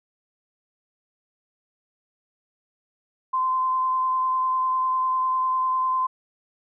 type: tone with vibrato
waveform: sine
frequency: 1034 Hz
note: C6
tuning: 21 cents flat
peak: -20 dBFS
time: 3.33-6.07 s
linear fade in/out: 10 ms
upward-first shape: sine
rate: 10 Hz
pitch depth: 12 cents each way
effects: none